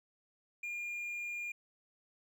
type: tone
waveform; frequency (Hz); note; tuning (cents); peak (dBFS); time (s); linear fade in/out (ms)
triangle; 2413; D7; +46; -36; 0.63-1.52; 5
effects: none